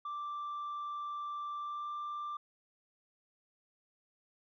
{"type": "tone with pitch glide", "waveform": "sine", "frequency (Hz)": [1174.7, 1182.9], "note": ["D6", "D6"], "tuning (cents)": [0, 12], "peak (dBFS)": -35, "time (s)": [0.05, 2.37], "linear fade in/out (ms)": 5, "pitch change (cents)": 12, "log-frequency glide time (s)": [1.57, 1.91], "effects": ["tanh soft clip ceiling -36 dBFS"]}